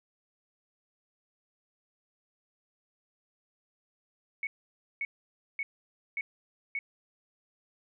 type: tone bursts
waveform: sine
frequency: 2217 Hz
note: C#7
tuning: in tune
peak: -30 dBFS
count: 5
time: 4.43-6.79 s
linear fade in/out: 2 ms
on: 40 ms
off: 540 ms
effects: none